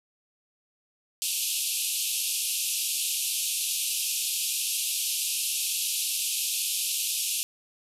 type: band-pass noise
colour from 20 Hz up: white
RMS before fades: -29 dBFS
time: 1.22-7.43 s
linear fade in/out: 0 ms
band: 2500 to 13000 Hz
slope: 96 dB/octave
effects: none